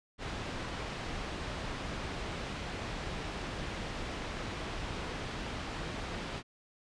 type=low-pass noise; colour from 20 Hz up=pink; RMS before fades=-39 dBFS; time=0.18-6.43 s; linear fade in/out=50 ms; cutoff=3900 Hz; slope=12 dB/octave; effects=resampled to 22050 Hz